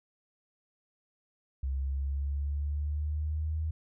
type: exponential sweep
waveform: sine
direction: up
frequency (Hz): 66.5 to 79.4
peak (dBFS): -29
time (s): 1.63-3.71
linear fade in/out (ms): 5
effects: none